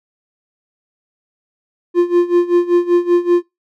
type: tone with tremolo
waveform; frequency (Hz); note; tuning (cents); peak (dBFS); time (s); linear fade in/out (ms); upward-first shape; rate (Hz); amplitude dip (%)
triangle; 350; F4; +4; -5; 1.94-3.43; 50; sine; 5.2; 85
effects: noise-tail reverb RT60 0.2 s tail -22 dB re dry